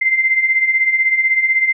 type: beating tone pair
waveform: sine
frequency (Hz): 2069 / 2085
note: C7 / C7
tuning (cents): -20 / -7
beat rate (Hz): 16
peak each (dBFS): -19 / -13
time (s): 0.01-1.73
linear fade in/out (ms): 10
effects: none